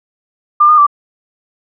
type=tone with pitch steps; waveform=sine; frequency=1195 / 1222 / 1167 Hz; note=D6 / D#6 / D6; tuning=+30 / -32 / -11 cents; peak=-4 dBFS; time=0.6-0.867 s; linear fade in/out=10 ms; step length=89 ms; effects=none